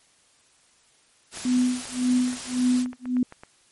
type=noise; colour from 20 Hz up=white; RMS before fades=-35 dBFS; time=1.31-2.86 s; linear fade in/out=50 ms
type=clicks; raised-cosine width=0.5 ms; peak=-26 dBFS; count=11; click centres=1.373 / 1.616 / 1.855 / 2.278 / 2.33 / 2.86 / 2.931 / 3.056 / 3.168 / 3.324 / 3.435 s
type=tone with tremolo; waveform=sine; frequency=250.3 Hz; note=B3; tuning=23 cents sharp; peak=-17 dBFS; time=1.45-3.23 s; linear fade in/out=2 ms; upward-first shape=sine; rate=1.8 Hz; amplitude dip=100%
effects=white hiss -60 dBFS RMS until 3.71 s + MP3 48 kbps